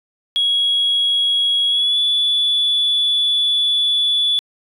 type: tone with pitch glide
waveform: triangle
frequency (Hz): 3322 to 3445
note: G#7 to A7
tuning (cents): 0 to -37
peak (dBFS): -11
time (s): 0.36-4.39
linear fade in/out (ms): 0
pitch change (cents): +63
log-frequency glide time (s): 1.68-1.98
effects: tanh soft clip ceiling -11 dBFS